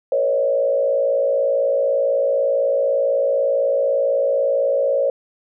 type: tone with frequency modulation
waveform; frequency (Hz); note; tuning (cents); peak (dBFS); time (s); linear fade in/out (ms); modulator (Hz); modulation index
sine; 551; C#5; -11; -15; 0.12-5.1; 2; 58; 1
effects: none